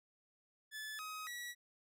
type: tone with pitch steps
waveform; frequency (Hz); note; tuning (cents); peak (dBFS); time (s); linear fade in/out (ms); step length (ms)
sawtooth; 1732 / 1263 / 1933; A6 / D#6 / B6; -28 / +26 / -38; -40; 0.71-1.55; 50; 280
effects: none